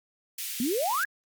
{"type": "high-pass noise", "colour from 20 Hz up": "white", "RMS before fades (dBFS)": -35, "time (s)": [0.38, 1.04], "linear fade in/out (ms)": 5, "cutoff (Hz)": 2000, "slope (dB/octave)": 24}
{"type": "exponential sweep", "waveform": "sine", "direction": "up", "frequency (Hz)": [222.1, 1722], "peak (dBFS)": -25, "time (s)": [0.6, 1.05], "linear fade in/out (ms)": 2}
{"effects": ["Opus 48 kbps"]}